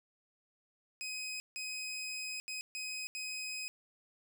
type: tone bursts at uneven times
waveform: 20% pulse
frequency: 2519 Hz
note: D#7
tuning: 21 cents sharp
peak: -34 dBFS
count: 5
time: 1.01-1.4 / 1.56-2.4 / 2.48-2.61 / 2.75-3.07 / 3.15-3.68 s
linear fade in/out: 0 ms
effects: none